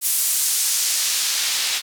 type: noise with band-pass filter sweep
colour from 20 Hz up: white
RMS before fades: -21 dBFS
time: 0.01-1.82 s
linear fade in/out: 50 ms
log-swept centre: 11000 to 3400 Hz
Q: 0.85
effects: none